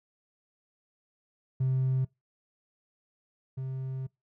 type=tone pair in turn; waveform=triangle; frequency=130.81 / 131.72 Hz; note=C3 / C3; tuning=0 / +12 cents; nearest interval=unison; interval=12 cents; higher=second; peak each=-21 / -30 dBFS; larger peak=first; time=1.6-2.05 / 3.57-4.07 s; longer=second; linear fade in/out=10 ms; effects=noise-tail reverb RT60 0.2 s tail -25 dB re dry + tanh soft clip ceiling -20 dBFS